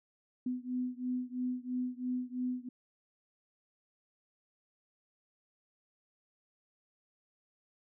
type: beating tone pair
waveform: sine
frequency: 249.6 / 252.6 Hz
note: B3 / B3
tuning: +19 / +39 cents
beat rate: 3 Hz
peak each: -36 / -37 dBFS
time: 0.46-2.69 s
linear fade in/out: 5 ms
effects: none